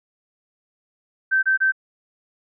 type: tone bursts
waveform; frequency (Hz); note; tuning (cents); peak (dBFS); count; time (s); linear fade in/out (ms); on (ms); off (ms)
sine; 1551; G6; -19; -15; 3; 1.31-1.722; 20; 120; 26
effects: none

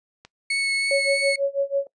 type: click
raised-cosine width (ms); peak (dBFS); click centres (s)
0.2; -25; 0.25
type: tone with vibrato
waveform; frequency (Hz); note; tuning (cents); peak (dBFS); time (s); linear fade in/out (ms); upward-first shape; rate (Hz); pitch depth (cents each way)
35% pulse; 2203; C#7; -11; -19; 0.5-1.36; 5; triangle; 3.2; 10
type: tone with tremolo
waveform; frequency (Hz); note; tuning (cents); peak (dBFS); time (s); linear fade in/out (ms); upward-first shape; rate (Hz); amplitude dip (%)
sine; 556; C#5; +5; -17; 0.91-1.87; 2; sine; 6.1; 95
effects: noise-tail reverb RT60 0.1 s tail -20 dB re dry + resampled to 22050 Hz

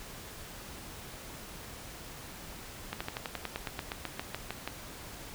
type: slowing click train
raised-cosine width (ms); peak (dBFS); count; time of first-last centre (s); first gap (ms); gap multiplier
0.3; -18; 16; 2.93-4.676; 75; 1.06
effects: pink hiss -46 dBFS RMS until 5.34 s

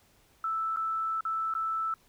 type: tone with dropouts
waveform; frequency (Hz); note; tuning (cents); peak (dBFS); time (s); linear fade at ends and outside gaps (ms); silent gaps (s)
sine; 1318.5; E6; 0; -28; 0.44-1.94; 2; 0.762-0.77 / 1.208-1.251 / 1.539-1.55
effects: pink hiss -64 dBFS RMS until 2.08 s

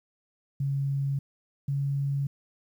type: tone pair in turn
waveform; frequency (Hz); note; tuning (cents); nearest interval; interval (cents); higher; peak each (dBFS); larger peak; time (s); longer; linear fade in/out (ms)
sine; 138.59 / 139.72; C#3 / C#3; 0 / +14; unison; 14; second; -25; neither; 0.6-1.19 / 1.68-2.27; neither; 5
effects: 10-bit

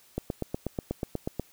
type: click train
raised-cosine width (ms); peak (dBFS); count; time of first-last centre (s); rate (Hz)
2; -16; 11; 0.18-1.397; 8.22
effects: white hiss -59 dBFS RMS until 1.52 s

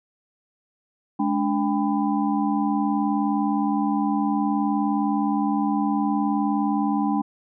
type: tone cluster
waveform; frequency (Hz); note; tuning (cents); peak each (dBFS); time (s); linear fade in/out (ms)
sine; 210.7 / 290.1 / 796 / 1001; G#3 / D4 / G5 / B5; +25 / -21 / +26 / +23; -24 / -23 / -27 / -31; 1.19-7.22; 10
effects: none

